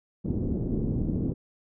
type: low-pass noise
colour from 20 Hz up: white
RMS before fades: -28 dBFS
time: 0.24-1.34 s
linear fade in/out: 20 ms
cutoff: 310 Hz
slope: 24 dB/octave
effects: none